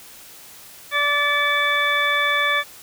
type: harmonic tone with a mistuned harmonic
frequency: 581 Hz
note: D5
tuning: 19 cents flat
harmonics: 1 / 2 / 3 / 4 / 6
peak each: -28 / -23 / -21 / -23 / -25 dBFS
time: 0.91-2.64 s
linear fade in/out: 50 ms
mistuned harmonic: 4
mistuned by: -25 cents
effects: white hiss -43 dBFS RMS until 2.82 s